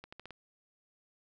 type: accelerating click train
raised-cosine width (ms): 0.3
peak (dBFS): -30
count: 5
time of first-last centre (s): 0.04-0.307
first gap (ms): 85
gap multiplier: 0.84
effects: none